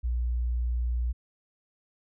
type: tone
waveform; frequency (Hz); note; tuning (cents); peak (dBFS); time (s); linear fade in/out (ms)
sine; 60; B1; -49; -25; 0.03-1.13; 20
effects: none